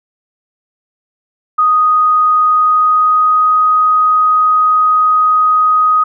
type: tone with pitch glide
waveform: sine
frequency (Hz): 1244.5 to 1251.7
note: D#6 to D#6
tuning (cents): 0 to +10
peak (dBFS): -7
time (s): 1.58-6.04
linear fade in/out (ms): 10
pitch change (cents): +10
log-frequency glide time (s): 2.43-3.53
effects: none

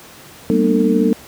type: tone cluster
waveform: sine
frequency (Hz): 193 / 225.3 / 244.7 / 300.6 / 450.9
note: G3 / A3 / B3 / D4 / A4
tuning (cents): -27 / +41 / -16 / +40 / +42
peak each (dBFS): -18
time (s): 0.5-1.13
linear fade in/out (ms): 0
effects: pink hiss -40 dBFS RMS until 1.27 s + high-pass 80 Hz 12 dB/octave

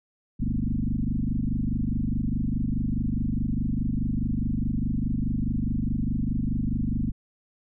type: tone with frequency modulation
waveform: sine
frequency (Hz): 130.81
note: C3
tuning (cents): 0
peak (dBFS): -23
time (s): 0.39-7.12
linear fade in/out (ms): 20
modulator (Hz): 24.8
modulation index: 5.2
effects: none

